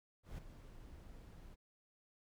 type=noise with ADSR envelope; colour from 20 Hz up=brown; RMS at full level=-45 dBFS; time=0.23-1.56 s; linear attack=150 ms; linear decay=11 ms; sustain=-10 dB; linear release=29 ms; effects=none

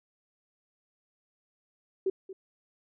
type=tone with echo; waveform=sine; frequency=381.6 Hz; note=G4; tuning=47 cents flat; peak=-24 dBFS; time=2.06-2.1 s; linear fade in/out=5 ms; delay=230 ms; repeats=1; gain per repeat=-15 dB; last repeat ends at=2.33 s; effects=none

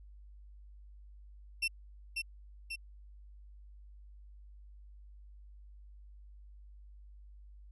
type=tone with echo; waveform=35% pulse; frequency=2694 Hz; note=E7; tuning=37 cents sharp; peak=-28 dBFS; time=1.62-1.68 s; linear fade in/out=10 ms; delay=540 ms; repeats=2; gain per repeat=-4 dB; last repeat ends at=2.76 s; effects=added 50 Hz sine -51 dBFS peak until 7.71 s + resampled to 24000 Hz

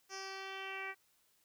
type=tone with low-pass filter sweep; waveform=10% pulse; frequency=385.9 Hz; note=G4; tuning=27 cents flat; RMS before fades=-44 dBFS; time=0.09-0.95 s; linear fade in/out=50 ms; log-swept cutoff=6000 to 2100 Hz; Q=3.8; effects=white hiss -73 dBFS RMS until 1.44 s

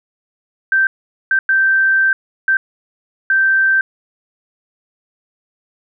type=tone bursts at uneven times; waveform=sine; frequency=1561 Hz; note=G6; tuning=8 cents flat; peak=-10 dBFS; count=5; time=0.72-0.87 / 1.31-1.39 / 1.49-2.13 / 2.48-2.57 / 3.3-3.81 s; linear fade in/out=2 ms; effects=none

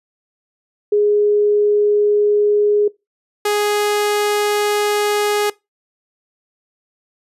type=tone pair in turn; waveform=sine / sawtooth; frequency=415.3 / 415.3 Hz; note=G#4 / G#4; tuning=0 / 0 cents; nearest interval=unison; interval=0 cents; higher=neither; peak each=-11 dBFS; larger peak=neither; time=0.92-2.88 / 3.45-5.5 s; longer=second; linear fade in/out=5 ms; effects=noise-tail reverb RT60 0.2 s tail -21 dB re dry + resampled to 32000 Hz

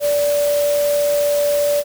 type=tone in noise; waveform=sine; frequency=581 Hz; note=D5; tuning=19 cents flat; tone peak=-14 dBFS; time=0-1.84 s; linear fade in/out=50 ms; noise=white; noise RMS=-28 dBFS; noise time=0-1.84 s; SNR=+11 dB; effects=none

